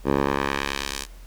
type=tone with band-pass filter sweep; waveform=10% pulse; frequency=69.3 Hz; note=C#2; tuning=in tune; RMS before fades=-25 dBFS; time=0.04-1.07 s; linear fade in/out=50 ms; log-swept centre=450 to 7500 Hz; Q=0.75; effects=added 42 Hz sine -40 dBFS peak until 1.26 s + pink hiss -53 dBFS RMS until 1.26 s